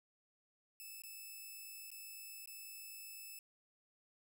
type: tone with dropouts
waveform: 5% pulse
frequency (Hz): 2621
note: E7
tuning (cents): -11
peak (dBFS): -40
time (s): 0.8-3.39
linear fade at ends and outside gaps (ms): 1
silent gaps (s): 1.02-1.036 / 1.904-1.915 / 2.458-2.474
effects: none